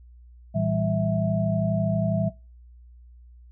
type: tone cluster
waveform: sine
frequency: 113.3 / 163.3 / 195.6 / 654 Hz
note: A#2 / E3 / G3 / E5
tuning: -49 / -16 / -4 / -14 cents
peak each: -27 dBFS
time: 0.54-2.3 s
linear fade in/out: 20 ms
effects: noise-tail reverb RT60 0.3 s tail -21 dB re dry + added 60 Hz sine -46 dBFS peak until 3.51 s